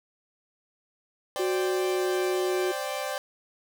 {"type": "chord", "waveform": "sawtooth", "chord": "C suspended second", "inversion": "none", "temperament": "equal", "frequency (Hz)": [523.3, 587.3, 784], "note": ["C5", "D5", "G5"], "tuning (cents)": [0, 0, 0], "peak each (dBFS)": [-31, -29, -31], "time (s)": [1.36, 3.18], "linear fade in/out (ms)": 0}
{"type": "tone with pitch glide", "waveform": "sine", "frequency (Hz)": [370, 366.8], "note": ["F#4", "F#4"], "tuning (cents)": [0, -15], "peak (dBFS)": -25, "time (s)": [1.39, 2.72], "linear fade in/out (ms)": 10, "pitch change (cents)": -15, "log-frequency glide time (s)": [1.8, 2.09]}
{"effects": []}